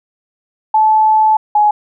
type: tone pair in turn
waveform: sine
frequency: 868 / 839.4 Hz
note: A5 / G#5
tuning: -24 / +18 cents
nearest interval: minor second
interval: 58 cents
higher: first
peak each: -7 dBFS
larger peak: neither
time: 0.74-1.37 / 1.55-1.71 s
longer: first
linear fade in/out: 5 ms
effects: none